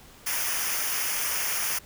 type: noise with comb filter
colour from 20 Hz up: white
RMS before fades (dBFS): -28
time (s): 0.26-1.79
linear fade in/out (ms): 10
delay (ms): 0.25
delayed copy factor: -0.75
effects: pink hiss -51 dBFS RMS until 1.85 s